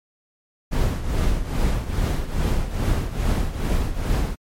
brown noise with tremolo, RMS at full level -18 dBFS, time 0.71-4.36 s, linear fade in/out 20 ms, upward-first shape triangle, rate 2.4 Hz, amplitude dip 75%, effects MP3 64 kbps

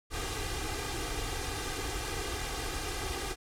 pink noise with comb filter, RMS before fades -35 dBFS, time 0.1-3.36 s, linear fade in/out 50 ms, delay 2.5 ms, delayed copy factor +0.85, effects low-pass 10000 Hz 12 dB/octave

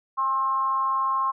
sine tone with frequency modulation, 1066 Hz, C6, 32 cents sharp, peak -21 dBFS, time 0.17-1.32 s, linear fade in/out 20 ms, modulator 250 Hz, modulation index 0.41, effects none

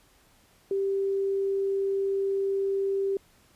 sine tone, 391.9 Hz, G4, in tune, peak -24 dBFS, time 0.71-3.17 s, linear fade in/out 2 ms, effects pink hiss -61 dBFS RMS until 3.55 s + resampled to 32000 Hz

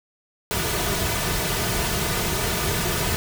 pink noise with comb filter, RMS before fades -24 dBFS, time 0.51-3.16 s, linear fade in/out 0 ms, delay 3.7 ms, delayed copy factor -0.6, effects none

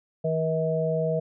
harmonic tone, 160 Hz, D#3, 49 cents sharp, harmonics 1 / 3 / 4, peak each -27 / -27 / -27 dBFS, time 0.24-1.2 s, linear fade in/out 10 ms, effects none

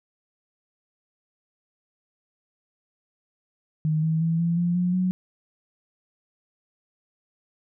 sine tone with pitch steps, 155.56 / 159.93 / 164.43 / 169.05 / 173.81 / 178.69 / 183.72 Hz, D#3 / D#3 / E3 / E3 / F3 / F3 / F#3, 0 / +48 / -4 / +44 / -8 / +40 / -12 cents, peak -20 dBFS, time 3.85-5.11 s, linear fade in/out 0 ms, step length 180 ms, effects none

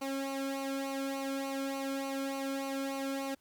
sawtooth tone with flanger, 272.2 Hz, C#4, 31 cents flat, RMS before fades -36 dBFS, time 0.01-3.35 s, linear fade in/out 10 ms, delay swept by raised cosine 0.57 to 1.1 ms, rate 3.4 Hz, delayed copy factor -0.8, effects pink hiss -71 dBFS RMS until 3.4 s

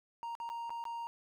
triangle tone with dropouts, 932.3 Hz, A#5, in tune, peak -36 dBFS, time 0.23-1.07 s, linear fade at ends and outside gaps 0 ms, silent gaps 0.352-0.401 / 0.491-0.5 / 0.695-0.704 / 0.84-0.853 s, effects none

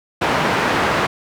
white band-pass noise, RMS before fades -18 dBFS, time 0.21-1.07 s, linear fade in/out 10 ms, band 100 to 1500 Hz, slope 12 dB/octave, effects none

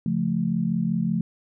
sine chord, Db augmented, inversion none, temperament equal with one note detuned, 139.56 / 174.61 / 220 Hz, Db3 / F3 / A3, +12 / 0 / 0 cents, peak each -30 / -24 / -25 dBFS, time 0.06-1.21 s, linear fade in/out 2 ms, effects none

